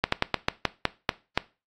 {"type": "slowing click train", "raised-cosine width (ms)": 0.3, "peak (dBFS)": -4, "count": 9, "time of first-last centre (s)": [0.04, 1.376], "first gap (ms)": 84, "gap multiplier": 1.19, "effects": ["noise-tail reverb RT60 0.3 s tail -19 dB re dry", "AAC 48 kbps"]}